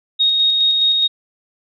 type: tone with tremolo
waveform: sine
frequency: 3737 Hz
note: A#7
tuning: 4 cents sharp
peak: -11 dBFS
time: 0.19-1.08 s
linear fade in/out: 20 ms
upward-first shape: square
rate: 4.8 Hz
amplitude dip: 25%
effects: none